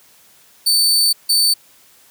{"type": "tone bursts at uneven times", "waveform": "sawtooth", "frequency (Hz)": 4541, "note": "C#8", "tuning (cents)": 41, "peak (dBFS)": -9, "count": 2, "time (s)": [[0.66, 1.13], [1.29, 1.54]], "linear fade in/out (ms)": 10, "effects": ["white hiss -50 dBFS RMS until 2.1 s", "high-pass 80 Hz 12 dB/octave"]}